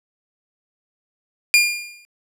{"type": "tone with exponential decay", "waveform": "sawtooth", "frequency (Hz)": 2411, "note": "D7", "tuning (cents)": 45, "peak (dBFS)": -5, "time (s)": [1.54, 2.05], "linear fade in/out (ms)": 0, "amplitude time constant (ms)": 110, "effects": ["low-pass 12000 Hz 12 dB/octave"]}